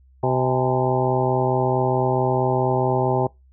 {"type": "harmonic tone with a mistuned harmonic", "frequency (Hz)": 127.8, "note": "C3", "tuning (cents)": -40, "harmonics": [1, 2, 3, 4, 5, 6, 7, 8], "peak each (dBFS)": [-23, -29, -23, -28, -26, -25, -27, -35], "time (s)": [0.23, 3.27], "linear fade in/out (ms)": 5, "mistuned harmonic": 6, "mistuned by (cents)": 95, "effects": ["noise-tail reverb RT60 0.2 s tail -23 dB re dry", "added 65 Hz sine -50 dBFS peak until 3.52 s"]}